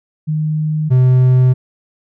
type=tone pair in turn; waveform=sine / triangle; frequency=154.3 / 127.76 Hz; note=D#3 / C3; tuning=-14 / -41 cents; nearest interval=minor third; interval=327 cents; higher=first; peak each=-14 / -5 dBFS; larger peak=second; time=0.27-0.9 / 0.9-1.54 s; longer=second; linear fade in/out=20 ms; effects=none